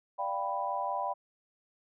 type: chord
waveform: sine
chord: G dominant seventh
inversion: second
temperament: equal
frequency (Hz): 587.3 / 698.5 / 784 / 987.8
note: D5 / F5 / G5 / B5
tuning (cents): 0 / 0 / 0 / 0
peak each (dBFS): -38 / -38 / -35 / -34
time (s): 0.18-1.14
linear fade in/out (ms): 20
effects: none